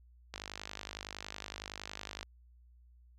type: click train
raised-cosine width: 0.2 ms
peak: -23 dBFS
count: 97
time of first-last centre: 0.34-2.23 s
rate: 50.8 Hz
effects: added 60 Hz sine -58 dBFS peak until 3.18 s